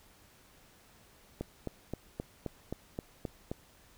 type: click train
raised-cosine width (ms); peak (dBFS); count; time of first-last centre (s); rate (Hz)
2; -22; 9; 1.41-3.515; 3.8
effects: pink hiss -61 dBFS RMS until 3.97 s